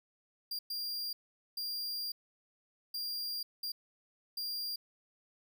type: tone bursts at uneven times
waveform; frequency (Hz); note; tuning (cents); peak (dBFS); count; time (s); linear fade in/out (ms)
45% pulse; 4780; D8; +30; -35; 6; 0.51-0.59 / 0.7-1.13 / 1.57-2.12 / 2.94-3.43 / 3.63-3.72 / 4.37-4.76; 5
effects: none